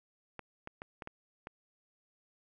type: clicks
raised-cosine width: 0.5 ms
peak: -27 dBFS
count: 6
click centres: 0.393 / 0.674 / 0.819 / 1.022 / 1.074 / 1.471 s
effects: none